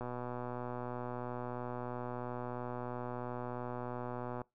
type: click train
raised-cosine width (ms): 1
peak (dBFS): -27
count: 543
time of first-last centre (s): 0.01-4.417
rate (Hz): 123
effects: noise-tail reverb RT60 0.2 s tail -23 dB re dry